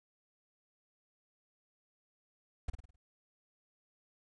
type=noise with echo; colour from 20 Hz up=brown; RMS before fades=-34 dBFS; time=2.68-2.7 s; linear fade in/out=5 ms; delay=52 ms; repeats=5; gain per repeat=-7 dB; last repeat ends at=2.96 s; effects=resampled to 22050 Hz